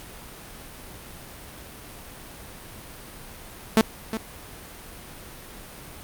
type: tone with echo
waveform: sawtooth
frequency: 221.2 Hz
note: A3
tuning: 9 cents sharp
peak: -10 dBFS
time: 3.77-3.81 s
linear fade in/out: 0 ms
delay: 360 ms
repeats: 1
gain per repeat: -12 dB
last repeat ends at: 4.17 s
effects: pink hiss -42 dBFS RMS until 6.03 s + Opus 48 kbps